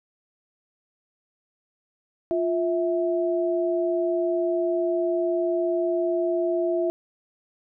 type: tone pair together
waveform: sine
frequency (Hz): 349.7 / 654.3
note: F4 / E5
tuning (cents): +2 / -13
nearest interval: major seventh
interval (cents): 1085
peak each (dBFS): -23 / -25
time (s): 2.31-6.9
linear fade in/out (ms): 0
effects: none